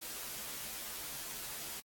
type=noise with comb filter; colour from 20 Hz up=white; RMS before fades=-43 dBFS; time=0.01-1.81 s; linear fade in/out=20 ms; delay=11 ms; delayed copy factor=-0.95; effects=AAC 64 kbps